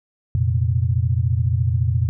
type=chord; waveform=sine; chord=F suspended fourth; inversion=none; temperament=equal; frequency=87.31 / 116.54 / 130.81 Hz; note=F2 / Bb2 / C3; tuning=0 / 0 / 0 cents; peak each=-20 / -19 / -24 dBFS; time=0.35-2.09 s; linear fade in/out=0 ms; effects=none